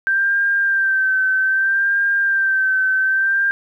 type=tone with vibrato; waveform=sine; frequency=1568 Hz; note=G6; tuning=in tune; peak=-14 dBFS; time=0.07-3.51 s; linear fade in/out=0 ms; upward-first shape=sine; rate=0.63 Hz; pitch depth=39 cents each way; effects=9-bit